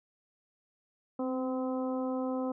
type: harmonic tone with a mistuned harmonic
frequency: 256.9 Hz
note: C4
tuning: 32 cents flat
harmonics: 1 / 2 / 3 / 4 / 5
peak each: -32 / -35 / -42 / -44 / -47 dBFS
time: 1.19-2.52 s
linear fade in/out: 5 ms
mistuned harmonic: 1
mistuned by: +25 cents
effects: none